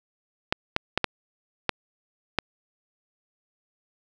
clicks, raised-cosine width 0.3 ms, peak -5 dBFS, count 6, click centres 0.525 / 0.764 / 0.976 / 1.043 / 1.693 / 2.387 s, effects none

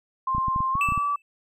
sine tone with pitch glide, 1052 to 1153.9 Hz, C6 to D6, +9 to -31 cents, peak -22 dBFS, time 0.27-1.16 s, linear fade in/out 5 ms, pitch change +160 cents, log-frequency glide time 0.72-0.82 s
clicks, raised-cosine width 5 ms, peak -19 dBFS, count 9, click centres 0.349 / 0.382 / 0.483 / 0.561 / 0.605 / 0.754 / 0.888 / 0.922 / 0.977 s
triangle tone with exponential decay, 2642 Hz, E7, 3 cents sharp, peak -19 dBFS, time 0.81-1.22 s, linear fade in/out 1 ms, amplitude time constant 89 ms
effects none

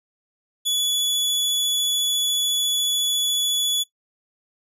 sawtooth tone with vibrato, 3416 Hz, G#7, 48 cents sharp, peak -17 dBFS, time 0.65-3.84 s, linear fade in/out 20 ms, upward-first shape triangle, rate 14 Hz, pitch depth 9 cents each way, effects noise-tail reverb RT60 0.1 s tail -18 dB re dry + resampled to 32000 Hz

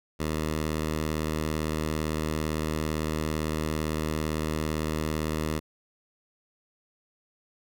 10% pulse tone, 77.78 Hz, D#2, in tune, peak -19 dBFS, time 0.19-5.6 s, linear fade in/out 20 ms, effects none

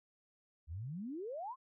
sine exponential sweep, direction up, 71.6 to 1100 Hz, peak -40 dBFS, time 0.67-1.56 s, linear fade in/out 50 ms, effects none

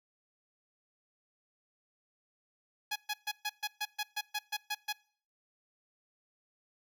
10% pulse tone bursts, 837 Hz, G#5, 13 cents sharp, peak -24 dBFS, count 12, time 2.91-4.928 s, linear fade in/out 10 ms, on 49 ms, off 130 ms, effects noise-tail reverb RT60 0.5 s tail -24 dB re dry

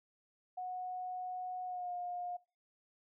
sine tone with pitch glide, 733 to 712.1 Hz, F#5 to F5, -16 to +33 cents, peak -38 dBFS, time 0.57-2.37 s, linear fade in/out 10 ms, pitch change -51 cents, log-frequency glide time 1.65-1.92 s, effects noise-tail reverb RT60 0.3 s tail -22 dB re dry

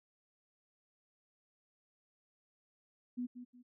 sine tone with echo, 246.3 Hz, B3, 5 cents flat, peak -35 dBFS, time 3.17-3.27 s, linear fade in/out 20 ms, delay 180 ms, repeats 2, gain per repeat -10 dB, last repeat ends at 3.63 s, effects none

